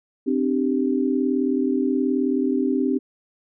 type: chord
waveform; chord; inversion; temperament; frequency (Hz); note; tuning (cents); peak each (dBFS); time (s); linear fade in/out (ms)
sine; C suspended second; none; equal with one note detuned; 261.6 / 300.4 / 392; C4 / D4 / G4; 0 / +39 / 0; -21 / -24 / -25; 0.26-2.99; 20
effects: none